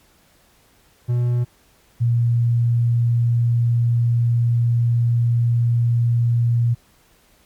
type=tone pair in turn; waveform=triangle / sine; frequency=121.5 / 118.31 Hz; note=B2 / A#2; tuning=-28 / +26 cents; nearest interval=unison; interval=46 cents; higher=first; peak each=-14 dBFS; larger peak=neither; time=1.08-1.45 / 2-6.75 s; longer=second; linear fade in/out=20 ms; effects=pink hiss -56 dBFS RMS until 7.45 s + MP3 96 kbps